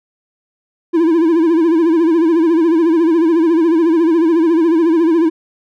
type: tone with vibrato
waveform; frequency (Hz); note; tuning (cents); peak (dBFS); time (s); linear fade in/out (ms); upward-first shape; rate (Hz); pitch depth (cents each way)
triangle; 329.6; E4; 0; -7; 0.93-5.3; 20; sine; 14; 93
effects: none